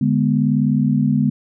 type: chord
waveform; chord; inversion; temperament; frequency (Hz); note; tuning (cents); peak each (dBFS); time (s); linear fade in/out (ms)
sine; G# diminished; second; equal; 146.83 / 207.7 / 246.9; D3 / G#3 / B3; 0 / 0 / 0; -18; 0.01-1.3; 5
effects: none